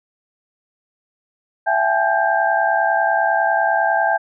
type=tone cluster; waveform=sine; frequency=668 / 780 / 850 / 1586 Hz; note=E5 / G5 / G#5 / G6; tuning=+23 / -9 / +40 / +20 cents; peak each=-20 dBFS; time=1.66-4.18 s; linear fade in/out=20 ms; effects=none